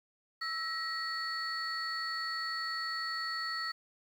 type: tone cluster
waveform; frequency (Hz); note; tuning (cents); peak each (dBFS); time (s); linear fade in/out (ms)
sine; 1314 / 1902 / 4430; E6 / A#6 / C#8; -6 / +34 / -2; -38 / -37 / -37; 0.41-3.72; 10
effects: tanh soft clip ceiling -27 dBFS + 10-bit